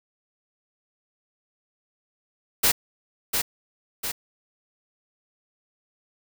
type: noise with echo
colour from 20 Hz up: white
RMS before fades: -19 dBFS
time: 2.63-2.72 s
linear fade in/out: 10 ms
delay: 700 ms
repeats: 2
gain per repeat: -5 dB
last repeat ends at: 4.12 s
effects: none